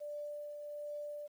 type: tone with tremolo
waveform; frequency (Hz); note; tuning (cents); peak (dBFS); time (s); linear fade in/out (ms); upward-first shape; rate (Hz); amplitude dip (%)
sine; 589; D5; +5; -39; 0-1.28; 20; triangle; 1.3; 40
effects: 11-bit